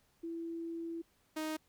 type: tone pair in turn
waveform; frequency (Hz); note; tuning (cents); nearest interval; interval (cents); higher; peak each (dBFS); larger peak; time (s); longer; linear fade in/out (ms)
sine / sawtooth; 332.9 / 312; E4 / D#4; +17 / +5; minor second; 112; first; -38 / -32; second; 0.23-1.02 / 1.36-1.57; first; 10
effects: pink hiss -72 dBFS RMS until 1.68 s